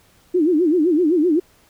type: tone with vibrato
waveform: sine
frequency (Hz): 329.6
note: E4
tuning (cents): 0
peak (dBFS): -13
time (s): 0.34-1.4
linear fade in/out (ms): 10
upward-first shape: sine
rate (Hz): 7.8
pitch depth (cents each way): 200
effects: pink hiss -55 dBFS RMS until 1.69 s